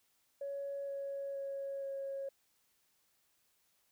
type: tone with pitch steps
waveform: sine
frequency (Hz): 559 / 555.1 / 551.3 / 547.5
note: C#5 / C#5 / C#5 / C#5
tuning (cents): +14 / +2 / -10 / -22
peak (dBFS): -37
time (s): 0.41-2.29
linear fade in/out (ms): 5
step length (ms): 470
effects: tanh soft clip ceiling -33 dBFS + white hiss -75 dBFS RMS until 3.91 s